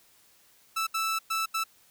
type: tone bursts at uneven times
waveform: sawtooth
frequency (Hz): 1318.5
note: E6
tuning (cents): 0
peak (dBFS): -23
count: 4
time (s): 0.76-0.87 / 0.94-1.19 / 1.3-1.46 / 1.54-1.64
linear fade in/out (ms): 10
effects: white hiss -61 dBFS RMS until 1.9 s